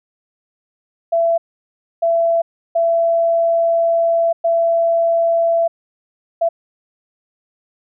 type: tone bursts at uneven times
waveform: sine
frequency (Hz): 670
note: E5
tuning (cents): +28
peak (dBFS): -12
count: 5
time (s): 1.12-1.38 / 2.02-2.42 / 2.75-4.33 / 4.44-5.68 / 6.41-6.49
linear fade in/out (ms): 10
effects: none